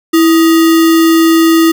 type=tone with sample-and-hold; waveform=sine; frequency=328.1 Hz; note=E4; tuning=8 cents flat; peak=-4 dBFS; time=0.13-1.72 s; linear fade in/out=10 ms; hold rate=1575 Hz; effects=none